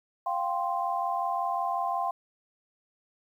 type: chord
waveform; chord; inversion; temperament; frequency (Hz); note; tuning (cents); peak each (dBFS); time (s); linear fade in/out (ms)
sine; F suspended second; none; equal; 698.5 / 784 / 1046.5; F5 / G5 / C6; 0 / 0 / 0; -31; 0.26-2.11; 5
effects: 10-bit